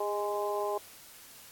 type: harmonic tone with a mistuned harmonic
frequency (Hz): 207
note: G#3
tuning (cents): -5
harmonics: 2 / 3 / 4 / 5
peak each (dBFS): -33 / -35 / -36 / -37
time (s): 0-0.78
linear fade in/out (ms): 5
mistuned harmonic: 2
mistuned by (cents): -21
effects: white hiss -52 dBFS RMS until 1.51 s + AAC 64 kbps